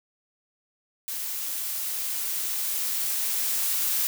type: noise with level ramp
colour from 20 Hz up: blue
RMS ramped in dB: -32 to -25 dBFS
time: 1.08-4.07 s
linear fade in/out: 0 ms
effects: none